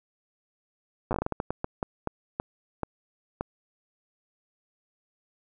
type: slowing click train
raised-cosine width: 1 ms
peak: -14 dBFS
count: 17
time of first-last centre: 1.11-3.41 s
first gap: 8 ms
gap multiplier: 1.33
effects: none